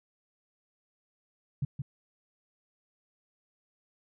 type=tone with echo; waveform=sine; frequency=138.59 Hz; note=C#3; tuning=in tune; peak=-26 dBFS; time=1.62-1.65 s; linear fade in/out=5 ms; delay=170 ms; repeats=1; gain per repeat=-5 dB; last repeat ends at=1.82 s; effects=none